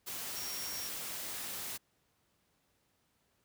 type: tone in noise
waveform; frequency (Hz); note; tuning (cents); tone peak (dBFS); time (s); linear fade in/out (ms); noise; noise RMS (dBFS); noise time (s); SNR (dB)
sine; 5588; F8; 0; -42; 0.35-0.89; 20; white; -41; 0.06-1.78; -4
effects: pink hiss -75 dBFS RMS until 3.44 s + high-pass 60 Hz 12 dB/octave